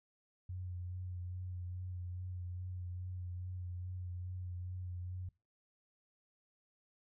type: tone with vibrato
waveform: sine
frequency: 90.3 Hz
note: F#2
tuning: 42 cents flat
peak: -40 dBFS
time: 0.49-5.29 s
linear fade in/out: 5 ms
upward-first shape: sine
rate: 2.4 Hz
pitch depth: 25 cents each way
effects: noise-tail reverb RT60 0.3 s tail -23 dB re dry